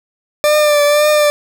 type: tone with vibrato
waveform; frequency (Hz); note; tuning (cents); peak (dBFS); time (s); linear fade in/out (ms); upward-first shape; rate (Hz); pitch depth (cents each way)
40% pulse; 593; D5; +17; -8; 0.44-1.3; 0; triangle; 1.9; 38
effects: none